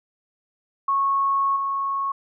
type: tone with level steps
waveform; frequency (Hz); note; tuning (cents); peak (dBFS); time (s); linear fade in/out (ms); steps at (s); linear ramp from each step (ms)
sine; 1100; C#6; -14; -18 / -22; 0.88-2.12; 5; 1.56; 5
effects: none